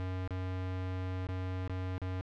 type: tone with dropouts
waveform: square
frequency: 92.5 Hz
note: F#2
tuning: in tune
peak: -35 dBFS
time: 0-2.21 s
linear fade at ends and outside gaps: 0 ms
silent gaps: 0.276-0.307 / 1.269-1.288 / 1.677-1.696 / 1.98-2.017 s
effects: low-pass 3000 Hz 12 dB/octave + 12-bit

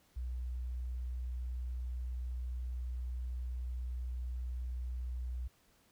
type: tone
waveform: sine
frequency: 61.74 Hz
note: B1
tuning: in tune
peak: -36 dBFS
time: 0.16-5.48 s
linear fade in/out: 10 ms
effects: pink hiss -69 dBFS RMS until 5.91 s

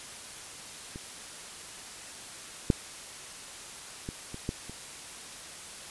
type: clicks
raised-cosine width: 3 ms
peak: -27 / -8 / -22 / -26 / -17 / -29 dBFS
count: 6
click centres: 0.959 / 2.702 / 4.089 / 4.344 / 4.491 / 4.696 s
effects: white hiss -44 dBFS RMS until 5.9 s + resampled to 24000 Hz

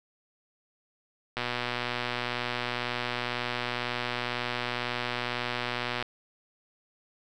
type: click train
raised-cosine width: 0.3 ms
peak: -14 dBFS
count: 569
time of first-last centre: 1.37-6.026 s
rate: 122 Hz
effects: none

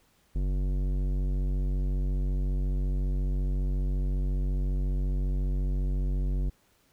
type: tone with tanh clipping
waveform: sine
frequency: 47.28 Hz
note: F#1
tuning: 38 cents sharp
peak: -27 dBFS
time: 0.35-6.5 s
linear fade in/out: 10 ms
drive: 15 dB
effects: pink hiss -66 dBFS RMS until 6.92 s

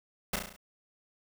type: noise with echo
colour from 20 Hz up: pink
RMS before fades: -30 dBFS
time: 0.33-0.36 s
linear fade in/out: 5 ms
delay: 34 ms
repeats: 6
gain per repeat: -4 dB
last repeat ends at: 0.564 s
effects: none

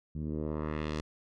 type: tone with low-pass filter sweep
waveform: 10% pulse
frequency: 76.6 Hz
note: D#2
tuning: 27 cents flat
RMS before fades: -35 dBFS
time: 0.15-1.01 s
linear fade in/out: 5 ms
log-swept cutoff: 160 to 6300 Hz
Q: 1.2
effects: none

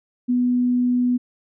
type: tone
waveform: sine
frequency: 246.9 Hz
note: B3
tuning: in tune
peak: -16 dBFS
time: 0.28-1.18 s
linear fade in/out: 20 ms
effects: none

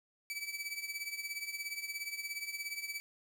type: tone with tremolo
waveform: sawtooth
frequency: 2302 Hz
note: D7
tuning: 35 cents flat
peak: -32 dBFS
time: 0.3-3 s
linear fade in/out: 0 ms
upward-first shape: triangle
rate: 17 Hz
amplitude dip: 80%
effects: 10-bit

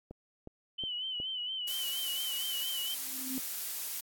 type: click train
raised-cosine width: 2 ms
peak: -31 dBFS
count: 4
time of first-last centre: 0.11-1.201 s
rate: 2.75 Hz
type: tone with vibrato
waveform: sine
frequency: 3015 Hz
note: F#7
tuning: 32 cents sharp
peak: -34 dBFS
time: 0.78-2.95 s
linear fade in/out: 10 ms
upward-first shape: sine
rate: 4.3 Hz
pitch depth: 64 cents each way
type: noise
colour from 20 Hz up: blue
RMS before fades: -37 dBFS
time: 1.67-4.01 s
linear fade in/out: 10 ms
type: tone with exponential growth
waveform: sine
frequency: 261.6 Hz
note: C4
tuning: in tune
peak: -32 dBFS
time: 2.92-3.38 s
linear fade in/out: 0 ms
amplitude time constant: 100 ms
effects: AAC 64 kbps

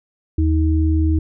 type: tone pair together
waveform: sine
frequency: 79.08 / 316.6 Hz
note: D#2 / D#4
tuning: +29 / +30 cents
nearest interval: 2 octaves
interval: 2401 cents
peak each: -14 / -20 dBFS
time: 0.38-1.19 s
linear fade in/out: 5 ms
effects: none

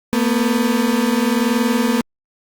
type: tone pair together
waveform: 35% pulse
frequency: 226 / 246.9 Hz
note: A3 / B3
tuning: +47 / 0 cents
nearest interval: major second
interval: 153 cents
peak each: -16 dBFS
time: 0.13-2.01 s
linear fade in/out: 0 ms
effects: Opus 48 kbps

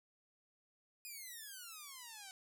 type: exponential sweep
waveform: 5% pulse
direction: down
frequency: 2500 to 748 Hz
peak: -38 dBFS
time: 1.05-2.31 s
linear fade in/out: 0 ms
effects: none

